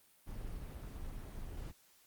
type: noise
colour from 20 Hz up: brown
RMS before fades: -44 dBFS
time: 0.26-1.72 s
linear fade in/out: 20 ms
effects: white hiss -67 dBFS RMS until 2.06 s + Opus 32 kbps